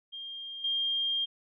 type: tone with level steps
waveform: sine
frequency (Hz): 3208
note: G7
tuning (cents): +39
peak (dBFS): -38 / -27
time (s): 0.12-1.26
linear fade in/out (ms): 20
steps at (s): 0.64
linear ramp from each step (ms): 5
effects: none